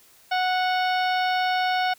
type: harmonic tone with a mistuned harmonic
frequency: 737 Hz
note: F#5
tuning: 7 cents flat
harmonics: 1 / 2 / 3 / 4 / 5 / 6 / 7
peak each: -22 / -28 / -32 / -34 / -36 / -38 / -39 dBFS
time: 0.31-1.94 s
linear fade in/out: 10 ms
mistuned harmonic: 7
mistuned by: +72 cents
effects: white hiss -55 dBFS RMS until 1.98 s